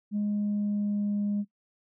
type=tone with pitch glide; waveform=sine; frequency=207.3 to 205 Hz; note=G#3 to G#3; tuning=-3 to -22 cents; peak=-24 dBFS; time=0.11-1.45 s; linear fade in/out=50 ms; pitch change=-19 cents; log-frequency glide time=0.21-1.21 s; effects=noise-tail reverb RT60 0.1 s tail -20 dB re dry + tanh soft clip ceiling -23 dBFS